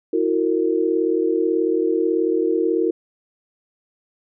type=tone cluster; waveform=sine; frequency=326 / 364.3 / 457.8 Hz; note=E4 / F#4 / A#4; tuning=-19 / -27 / -31 cents; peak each=-21 dBFS; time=0.13-2.91 s; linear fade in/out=5 ms; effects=none